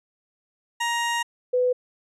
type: tone pair in turn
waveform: 20% pulse / sine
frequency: 940 / 499.3 Hz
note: A#5 / B4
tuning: +14 / +19 cents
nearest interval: major seventh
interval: 1095 cents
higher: first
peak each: -18 dBFS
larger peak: neither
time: 0.8-1.23 / 1.53-1.73 s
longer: first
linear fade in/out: 10 ms
effects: resampled to 24000 Hz